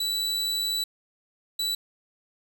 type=tone pair in turn; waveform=40% pulse; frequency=3951 / 3951 Hz; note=B7 / B7; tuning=0 / 0 cents; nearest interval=unison; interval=0 cents; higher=neither; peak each=-24 dBFS; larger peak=neither; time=0-0.84 / 1.59-1.75 s; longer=first; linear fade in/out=5 ms; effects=none